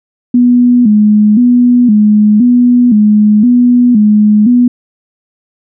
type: tone with vibrato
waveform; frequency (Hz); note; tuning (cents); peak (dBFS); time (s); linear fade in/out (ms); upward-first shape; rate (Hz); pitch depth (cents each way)
sine; 227; A#3; -46; -3; 0.34-4.68; 5; square; 0.97; 130
effects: none